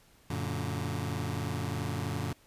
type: chord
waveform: sawtooth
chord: Gb augmented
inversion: none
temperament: just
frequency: 92.5 / 115.62 / 144.53 Hz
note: Gb2 / Bb2 / D3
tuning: 0 / -14 / -27 cents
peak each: -32 dBFS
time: 0.3-2.33 s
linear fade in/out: 5 ms
effects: pink hiss -62 dBFS RMS until 2.46 s + resampled to 32000 Hz